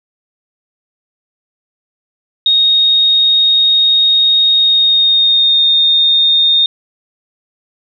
sine tone with pitch glide, 3729 to 3671 Hz, A#7 to A#7, 0 to -27 cents, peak -7 dBFS, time 2.46-6.66 s, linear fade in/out 2 ms, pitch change -27 cents, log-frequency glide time 4.54-5.69 s, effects none

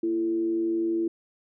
sine tone with frequency modulation, 336 Hz, E4, 33 cents sharp, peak -23 dBFS, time 0.03-1.08 s, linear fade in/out 5 ms, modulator 100 Hz, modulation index 0.32, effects none

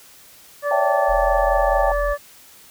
harmonic tone, 579 Hz, D5, 25 cents flat, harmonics 1 / 2 / 3, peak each -20 / -26 / -28 dBFS, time 0.62-2.18 s, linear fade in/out 50 ms
sine chord, A dominant seventh, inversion first, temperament equal, 554.4 / 659.3 / 784 / 880 Hz, C#5 / E5 / G5 / A5, 0 / 0 / 0 / 0 cents, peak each -25 / -24 / -21 / -24 dBFS, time 0.71-1.92 s, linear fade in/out 2 ms
sine tone, 43.65 Hz, F1, in tune, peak -24 dBFS, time 1.08-2.14 s, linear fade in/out 20 ms
effects white hiss -47 dBFS RMS until 2.7 s

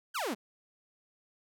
sawtooth exponential sweep, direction down, 1661.2 to 185 Hz, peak -28 dBFS, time 0.14-0.35 s, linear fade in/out 20 ms, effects none

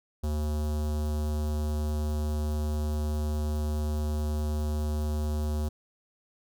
square tone with notch filter, 75.4 Hz, D2, 46 cents sharp, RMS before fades -29 dBFS, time 0.23-5.69 s, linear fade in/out 10 ms, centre 2100 Hz, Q 0.53, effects none

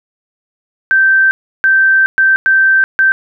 sine tone bursts at uneven times, 1558 Hz, G6, 11 cents flat, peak -6 dBFS, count 5, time 0.91-1.31 / 1.64-2.06 / 2.18-2.36 / 2.46-2.84 / 2.99-3.12 s, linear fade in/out 0 ms, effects none

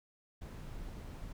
brown noise, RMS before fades -45 dBFS, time 0.41-1.33 s, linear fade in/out 10 ms, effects none

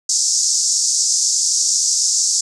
pink band-pass noise, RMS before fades -17 dBFS, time 0.09-2.41 s, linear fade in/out 5 ms, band 5200 to 7800 Hz, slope 48 dB/octave, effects none

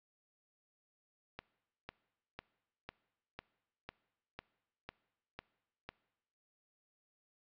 click train, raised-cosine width 0.3 ms, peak -27 dBFS, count 10, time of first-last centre 1.39-5.89 s, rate 2 Hz, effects noise-tail reverb RT60 1.0 s tail -22 dB re dry + low-pass 4000 Hz 12 dB/octave

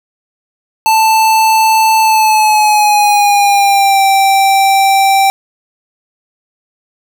square tone with pitch glide, 882 to 781.2 Hz, A5 to G5, +4 to -6 cents, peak -7 dBFS, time 0.86-5.3 s, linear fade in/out 0 ms, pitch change -210 cents, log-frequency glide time 2.01-4.02 s, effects none

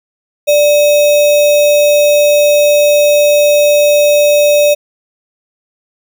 sine tone with sample-and-hold, 588 Hz, D5, 2 cents sharp, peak -5 dBFS, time 0.47-4.75 s, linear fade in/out 20 ms, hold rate 3150 Hz, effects none

